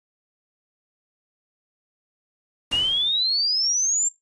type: noise with exponential decay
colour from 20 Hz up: pink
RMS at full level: -32 dBFS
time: 2.71-3.45 s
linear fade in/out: 5 ms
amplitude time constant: 160 ms
type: exponential sweep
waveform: sine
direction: up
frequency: 2794 to 7459 Hz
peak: -19 dBFS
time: 2.72-4.09 s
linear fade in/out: 10 ms
effects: noise-tail reverb RT60 0.2 s tail -20 dB re dry + resampled to 22050 Hz